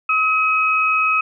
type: tone pair together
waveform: sine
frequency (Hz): 1277 / 2542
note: D#6 / D#7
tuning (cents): +45 / +36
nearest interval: octave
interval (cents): 1191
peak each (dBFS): -17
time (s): 0.09-1.21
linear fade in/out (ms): 5
effects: none